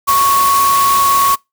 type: tone in noise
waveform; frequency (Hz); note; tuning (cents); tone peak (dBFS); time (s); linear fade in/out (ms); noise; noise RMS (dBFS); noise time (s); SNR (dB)
sine; 1108.7; C#6; 0; -9; 0.07-1.36; 20; white; -19; 0.07-1.36; +7
effects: noise-tail reverb RT60 0.2 s tail -25 dB re dry

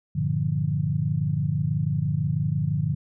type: chord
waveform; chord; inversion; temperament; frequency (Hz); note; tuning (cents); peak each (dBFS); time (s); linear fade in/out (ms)
sine; G minor seventh; none; equal with one note detuned; 98 / 116.54 / 148.54 / 174.61; G2 / Bb2 / D3 / F3; 0 / 0 / +20 / 0; -30 / -29 / -24 / -30; 0.15-2.95; 10
effects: none

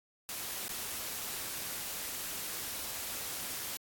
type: noise with dropouts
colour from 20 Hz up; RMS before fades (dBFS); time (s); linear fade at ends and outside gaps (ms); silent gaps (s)
white; -39; 0.29-3.77; 0; 0.681-0.692
effects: AAC 64 kbps

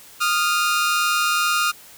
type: tone pair together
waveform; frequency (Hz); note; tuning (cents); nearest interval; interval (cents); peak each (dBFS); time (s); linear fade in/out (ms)
sawtooth; 1234.6 / 1396.9; D#6 / F6; -14 / 0; major second; 214; -17; 0.2-1.72; 20
effects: white hiss -45 dBFS RMS until 1.97 s

